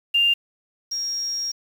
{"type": "tone pair in turn", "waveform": "sine", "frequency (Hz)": [2797, 5594], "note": ["F7", "F8"], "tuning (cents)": [2, 2], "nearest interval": "octave", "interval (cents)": 1200, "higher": "second", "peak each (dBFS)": [-15, -24], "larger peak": "first", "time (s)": [[0.14, 0.34], [0.91, 1.52]], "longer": "second", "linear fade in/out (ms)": 10, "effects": ["7-bit"]}